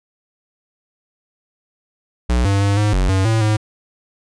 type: tone with pitch steps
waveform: square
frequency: 60.8 / 99.1 / 100.2 / 104.8 / 46.34 / 95.4 / 111.9 / 107.4 Hz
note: B1 / G2 / G2 / G#2 / F#1 / G2 / A2 / A2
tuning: -26 / +19 / +38 / +16 / +3 / -47 / +30 / -41 cents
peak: -14 dBFS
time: 2.29-3.57 s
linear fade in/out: 10 ms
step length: 160 ms
effects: resampled to 22050 Hz